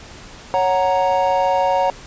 triangle chord, F# major, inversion second, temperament equal, 554.4 / 740 / 932.3 Hz, C#5 / F#5 / A#5, 0 / 0 / 0 cents, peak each -17 dBFS, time 0.54-1.9 s, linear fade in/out 0 ms, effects pink hiss -39 dBFS RMS until 2.06 s + resampled to 16000 Hz

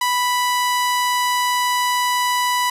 sawtooth tone, 987.8 Hz, B5, in tune, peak -13 dBFS, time 0.01-2.7 s, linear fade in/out 5 ms, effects resampled to 32000 Hz + 7-bit

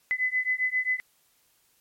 sine beating tone pair, 2011 / 2018.5 Hz, B6 / B6, +31 / +37 cents, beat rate 7.5 Hz, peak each -27 dBFS, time 0.11-1 s, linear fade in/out 0 ms, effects white hiss -66 dBFS RMS until 1.8 s + MP3 64 kbps

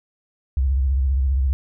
sine tone with vibrato, 66.8 Hz, C2, 36 cents sharp, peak -16 dBFS, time 0.57-1.53 s, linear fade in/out 0 ms, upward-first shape sine, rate 15 Hz, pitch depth 120 cents each way, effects none

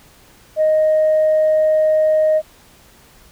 sine tone, 622.3 Hz, D#5, in tune, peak -10 dBFS, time 0.56-2.42 s, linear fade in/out 50 ms, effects tanh soft clip ceiling -8 dBFS + pink hiss -48 dBFS RMS until 3.31 s

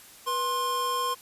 square tone pair together, 488 / 1057 Hz, B4 / C6, -21 / +17 cents, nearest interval octave + minor second, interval 1338 cents, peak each -35 / -27 dBFS, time 0.26-1.15 s, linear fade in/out 20 ms, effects white hiss -50 dBFS RMS until 1.21 s + resampled to 32000 Hz

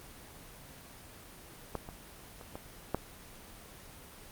clicks, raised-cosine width 1 ms, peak -19 / -29 / -30 / -25 / -15 dBFS, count 5, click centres 1.753 / 1.889 / 2.412 / 2.555 / 2.946 s, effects pink hiss -51 dBFS RMS until 4.31 s + Opus 24 kbps

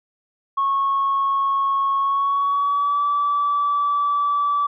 sine tone with pitch glide, 1098 to 1155.3 Hz, C#6 to D6, -17 to -29 cents, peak -16 dBFS, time 0.57-4.67 s, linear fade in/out 10 ms, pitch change +88 cents, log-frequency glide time 1.98-3.03 s, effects tanh soft clip ceiling -13 dBFS

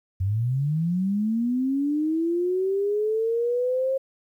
sine linear sweep, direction up, 90.5 to 538 Hz, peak -21 dBFS, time 0.2-3.98 s, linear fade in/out 10 ms, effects 10-bit

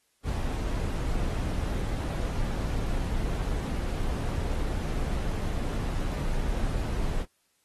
brown noise, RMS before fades -29 dBFS, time 0.23-7.26 s, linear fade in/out 50 ms, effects white hiss -71 dBFS RMS until 7.64 s + AAC 32 kbps

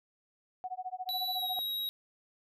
sine tone with tremolo, 740 Hz, F#5, in tune, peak -33 dBFS, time 0.64-1.59 s, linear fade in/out 0 ms, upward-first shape sine, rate 14 Hz, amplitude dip 100%
square tone with pitch glide, 3937 to 3827 Hz, B7 to A#7, -6 to +45 cents, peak -33 dBFS, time 1.09-1.89 s, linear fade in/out 0 ms, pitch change -49 cents, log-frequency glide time 1.34-1.45 s
effects none

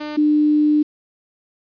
sawtooth / sine tone pair in turn, 300 / 300 Hz, D4 / D4, +37 / +37 cents, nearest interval unison, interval 0 cents, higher neither, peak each -22 / -12 dBFS, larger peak second, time 0-0.17 / 0.17-0.83 s, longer second, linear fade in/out 10 ms, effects resampled to 11025 Hz + 8-bit

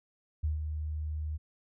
sine tone with ADSR envelope, 76.7 Hz, D#2, 24 cents flat, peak -26 dBFS, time 0.43-1.38 s, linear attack 13 ms, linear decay 140 ms, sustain -6 dB, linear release 23 ms, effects none

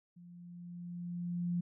sine tone with level ramp, 174.61 Hz, F3, in tune, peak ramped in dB -52 to -30 dBFS, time 0.16-1.61 s, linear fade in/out 10 ms, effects none

